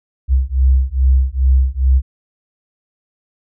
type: beating tone pair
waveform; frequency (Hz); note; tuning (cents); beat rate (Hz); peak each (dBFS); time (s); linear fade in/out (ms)
sine; 64.3 / 66.7; C2 / C2; -30 / +34; 2.4; -13; 0.28-2.02; 50
effects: none